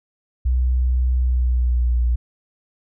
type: tone with pitch glide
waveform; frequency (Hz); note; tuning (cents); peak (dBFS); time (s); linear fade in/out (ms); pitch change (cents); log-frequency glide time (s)
sine; 62.7 to 59.87; B1 to A#1; +27 to +47; -15; 0.45-2.16; 10; -80; 1.21-2.03
effects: none